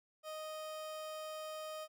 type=tone; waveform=30% pulse; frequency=622.3 Hz; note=D#5; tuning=in tune; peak=-40 dBFS; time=0.23-1.88 s; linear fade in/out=50 ms; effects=none